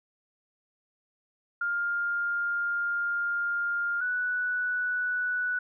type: tone pair in turn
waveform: sine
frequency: 1405 / 1479.8 Hz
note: F6 / F#6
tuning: +10 / 0 cents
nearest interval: minor second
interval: 90 cents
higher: second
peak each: -26 dBFS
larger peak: neither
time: 1.61-4.01 / 4.01-5.59 s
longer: first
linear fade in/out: 5 ms
effects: none